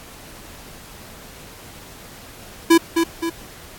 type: tone with echo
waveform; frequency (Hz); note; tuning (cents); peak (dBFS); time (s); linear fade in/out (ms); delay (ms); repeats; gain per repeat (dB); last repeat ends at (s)
square; 332.9; E4; +17; -9; 2.7-2.78; 10; 260; 2; -6; 3.3
effects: pink hiss -41 dBFS RMS until 3.78 s + AAC 64 kbps